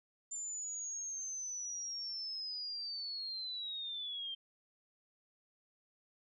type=linear sweep; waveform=sine; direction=down; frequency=7220 to 3152 Hz; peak=-39 dBFS; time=0.31-4.35 s; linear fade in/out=10 ms; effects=none